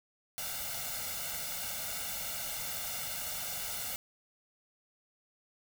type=noise with comb filter; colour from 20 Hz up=white; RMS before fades=-38 dBFS; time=0.38-3.96 s; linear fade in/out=0 ms; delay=1.4 ms; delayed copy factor=+0.95; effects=none